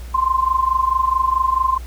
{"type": "tone with amplitude modulation", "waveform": "sine", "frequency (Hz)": 1046.5, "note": "C6", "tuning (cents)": 0, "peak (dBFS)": -11, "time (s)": [0.14, 1.78], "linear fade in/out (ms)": 10, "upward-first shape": "sine", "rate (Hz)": 24.6, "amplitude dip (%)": 80, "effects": ["added 60 Hz sine -29 dBFS peak until 1.86 s", "pink hiss -44 dBFS RMS until 1.86 s"]}